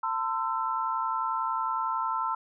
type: tone cluster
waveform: sine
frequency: 899 / 1030 / 1331 Hz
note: A5 / C6 / E6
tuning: +37 / -28 / +16 cents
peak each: -31 dBFS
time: 0.03-2.35 s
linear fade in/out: 5 ms
effects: none